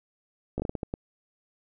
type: slowing click train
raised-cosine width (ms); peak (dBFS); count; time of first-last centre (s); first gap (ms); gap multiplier
2; -17; 8; 0.58-0.939; 17; 1.36
effects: none